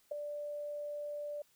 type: tone with ADSR envelope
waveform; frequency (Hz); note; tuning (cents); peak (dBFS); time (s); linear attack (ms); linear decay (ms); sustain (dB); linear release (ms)
sine; 587.3; D5; 0; -31; 0.11-1.42; 9; 4; -7; 4
effects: white hiss -70 dBFS RMS until 1.55 s